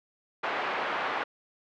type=band-pass noise; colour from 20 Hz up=pink; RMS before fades=-31 dBFS; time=0.43-1.24 s; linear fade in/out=10 ms; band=660 to 2000 Hz; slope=12 dB/octave; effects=low-pass 4000 Hz 12 dB/octave